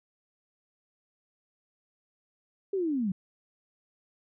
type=linear sweep; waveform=sine; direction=down; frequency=403.9 to 176.7 Hz; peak=-26 dBFS; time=2.73-3.12 s; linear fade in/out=5 ms; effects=none